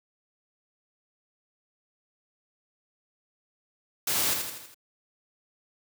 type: noise with echo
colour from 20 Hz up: white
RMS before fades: -27 dBFS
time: 4.07-4.34 s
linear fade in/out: 5 ms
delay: 81 ms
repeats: 5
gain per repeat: -5 dB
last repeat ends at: 4.745 s
effects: high-pass 80 Hz 12 dB/octave